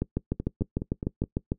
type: two click trains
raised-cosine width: 3 ms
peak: -18 / -13 dBFS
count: 5 / 11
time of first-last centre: 0.4-1.239 / 0.02-1.519 s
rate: 4.77 / 6.67 Hz
effects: noise-tail reverb RT60 0.1 s tail -21 dB re dry